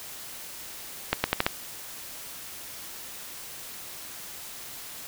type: accelerating click train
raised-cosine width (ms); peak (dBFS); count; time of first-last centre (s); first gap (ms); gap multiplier
0.3; -5; 5; 1.13-1.465; 110; 0.82
effects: white hiss -41 dBFS RMS until 5.07 s